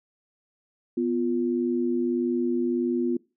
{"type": "tone pair together", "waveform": "sine", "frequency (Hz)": [247.6, 349.2], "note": ["B3", "F4"], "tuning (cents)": [5, 0], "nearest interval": "tritone", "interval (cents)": 595, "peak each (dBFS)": -25, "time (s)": [0.97, 3.17], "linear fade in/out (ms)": 5, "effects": ["noise-tail reverb RT60 0.3 s tail -23 dB re dry"]}